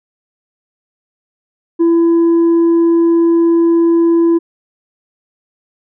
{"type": "tone with tanh clipping", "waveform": "triangle", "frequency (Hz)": 335.4, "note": "E4", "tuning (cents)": 30, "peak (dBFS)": -8, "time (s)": [1.79, 4.39], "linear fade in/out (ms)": 20, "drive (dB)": 7, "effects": []}